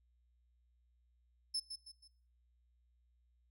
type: tone with echo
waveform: 35% pulse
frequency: 5250 Hz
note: E8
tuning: 8 cents flat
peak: -32 dBFS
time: 1.54-1.6 s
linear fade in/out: 10 ms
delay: 160 ms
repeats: 3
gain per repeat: -8 dB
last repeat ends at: 2.08 s
effects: noise-tail reverb RT60 0.6 s tail -22 dB re dry + added 60 Hz sine -70 dBFS peak until 3.5 s